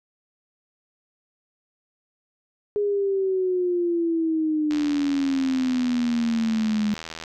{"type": "exponential sweep", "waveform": "sine", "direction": "down", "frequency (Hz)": [415.3, 207.6], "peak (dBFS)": -20, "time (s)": [2.76, 6.94], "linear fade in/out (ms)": 0}
{"type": "click train", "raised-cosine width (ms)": 0.2, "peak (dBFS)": -17, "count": 206, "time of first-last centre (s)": [4.71, 7.238], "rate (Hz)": 81.1}
{"effects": []}